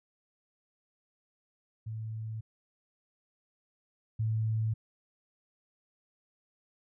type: tone pair in turn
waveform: sine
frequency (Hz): 110.4 / 110.4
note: A2 / A2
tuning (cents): +6 / +6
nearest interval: unison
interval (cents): 0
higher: neither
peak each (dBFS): -35 / -27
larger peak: second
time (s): 1.86-2.41 / 4.19-4.74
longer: neither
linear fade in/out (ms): 10
effects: none